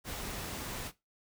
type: noise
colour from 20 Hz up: pink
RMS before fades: -40 dBFS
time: 0.04-0.92 s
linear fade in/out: 50 ms
effects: noise-tail reverb RT60 0.2 s tail -17 dB re dry

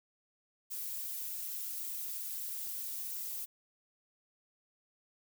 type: noise with flanger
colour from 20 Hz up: violet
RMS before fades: -40 dBFS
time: 0.7-3.46 s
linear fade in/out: 20 ms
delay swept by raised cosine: 1.9 to 4.8 ms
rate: 2.4 Hz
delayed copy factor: +0.95
effects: none

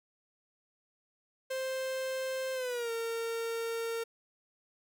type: tone with pitch glide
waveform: 45% pulse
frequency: 524 to 458.8 Hz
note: C5 to A#4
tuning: +2 to -28 cents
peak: -33 dBFS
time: 1.5-4.04 s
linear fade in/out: 10 ms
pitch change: -230 cents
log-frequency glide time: 2.54-2.91 s
effects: none

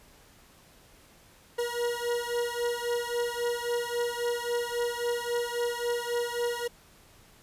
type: beating tone pair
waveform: 40% pulse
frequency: 476 / 479.7 Hz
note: A#4 / A#4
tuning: +36 / +50 cents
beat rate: 3.7 Hz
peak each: -30 / -31 dBFS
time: 1.58-6.68 s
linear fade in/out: 10 ms
effects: pink hiss -57 dBFS RMS until 7.42 s + resampled to 32000 Hz

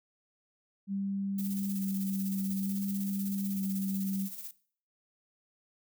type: tone with vibrato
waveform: sine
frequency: 195.5 Hz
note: G3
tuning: 4 cents flat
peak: -31 dBFS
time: 0.87-4.29 s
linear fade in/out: 50 ms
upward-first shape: square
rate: 0.56 Hz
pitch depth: 13 cents each way
type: noise with tremolo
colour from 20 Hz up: violet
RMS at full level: -41 dBFS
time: 1.38-4.51 s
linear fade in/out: 5 ms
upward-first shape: square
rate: 16 Hz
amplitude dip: 45%
effects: noise-tail reverb RT60 0.5 s tail -19 dB re dry

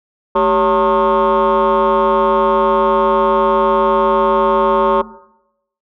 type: tone with frequency modulation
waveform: sine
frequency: 734 Hz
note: F#5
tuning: 14 cents flat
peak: -8 dBFS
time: 0.35-5.02 s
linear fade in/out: 10 ms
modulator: 172 Hz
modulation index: 2.5
effects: noise-tail reverb RT60 0.8 s tail -18 dB re dry + tanh soft clip ceiling -8 dBFS

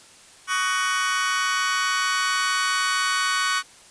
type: chord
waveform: sawtooth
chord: D# minor seventh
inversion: third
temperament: just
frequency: 1120.1 / 1244.5 / 1493.4 / 1866.8 Hz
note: C#6 / D#6 / F#6 / A#6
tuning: +18 / 0 / +16 / +2 cents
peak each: -21 / -27 / -21 / -27 dBFS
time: 0.47-3.63 s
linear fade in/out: 50 ms
effects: white hiss -49 dBFS RMS until 3.9 s + resampled to 22050 Hz

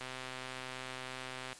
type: click train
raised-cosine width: 0.3 ms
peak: -26 dBFS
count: 197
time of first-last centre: 0.01-1.529 s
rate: 129 Hz
effects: white hiss -53 dBFS RMS until 1.59 s + resampled to 22050 Hz

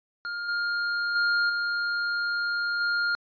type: tone with level steps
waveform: square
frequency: 1410 Hz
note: F6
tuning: 16 cents sharp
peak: -31 / -26 / -22 / -26 / -24 dBFS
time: 0.25-3.15 s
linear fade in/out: 0 ms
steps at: 0.48 / 1.15 / 1.49 / 2.8 s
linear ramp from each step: 10 ms
effects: resampled to 11025 Hz

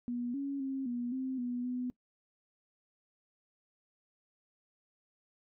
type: tone with pitch steps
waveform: sine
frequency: 242.3 / 278.2 / 268.4 / 241.8 / 261.4 / 244.8 / 249.5 Hz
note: B3 / C#4 / C4 / B3 / C4 / B3 / B3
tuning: -33 / +6 / +44 / -36 / -1 / -15 / +18 cents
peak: -33 dBFS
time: 0.08-1.9 s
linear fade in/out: 0 ms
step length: 260 ms
effects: noise-tail reverb RT60 0.1 s tail -21 dB re dry

